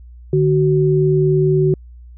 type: tone pair together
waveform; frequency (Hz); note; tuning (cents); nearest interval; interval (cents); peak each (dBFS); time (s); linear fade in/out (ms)
sine; 149.62 / 374.2; D3 / F#4; +33 / +20; octave + major third; 1587; -14; 0.33-1.74; 2
effects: added 60 Hz sine -36 dBFS peak until 2.17 s